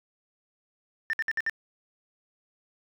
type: tone bursts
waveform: sine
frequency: 1791 Hz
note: A6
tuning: 30 cents sharp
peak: -23 dBFS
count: 5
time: 1.1-1.496 s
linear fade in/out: 0 ms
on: 32 ms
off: 59 ms
effects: tanh soft clip ceiling -22 dBFS